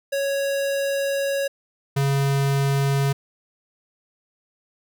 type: tone pair in turn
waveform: square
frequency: 554.4 / 138.6 Hz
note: C#5 / C#3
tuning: 0 / 0 cents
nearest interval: 2 octaves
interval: 2400 cents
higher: first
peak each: -22 / -19 dBFS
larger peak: second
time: 0.12-1.48 / 1.96-3.13 s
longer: first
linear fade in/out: 10 ms
effects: none